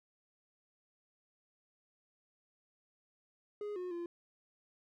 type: tone with pitch steps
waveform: triangle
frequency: 415.3 / 361.9 / 344.3 Hz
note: G#4 / F#4 / F4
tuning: 0 / -38 / -25 cents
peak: -36 dBFS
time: 3.61-4.06 s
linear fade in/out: 2 ms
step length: 150 ms
effects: none